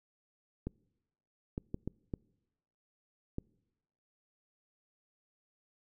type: clicks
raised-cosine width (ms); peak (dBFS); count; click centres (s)
3; -23; 6; 0.67 / 1.579 / 1.744 / 1.876 / 2.138 / 3.384
effects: noise-tail reverb RT60 1.0 s tail -26 dB re dry